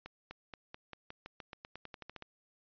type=accelerating click train; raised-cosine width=0.3 ms; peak=-29 dBFS; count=17; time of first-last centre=0.06-2.224 s; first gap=250 ms; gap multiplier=0.91; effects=resampled to 11025 Hz